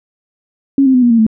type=tone with pitch steps; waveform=sine; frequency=274.7 / 262.7 / 251.3 / 240.4 / 229.9 / 219.9 Hz; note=C#4 / C4 / B3 / B3 / A#3 / A3; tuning=-16 / +7 / +30 / -46 / -24 / -1 cents; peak=-6 dBFS; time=0.78-1.266 s; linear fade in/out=2 ms; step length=81 ms; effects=none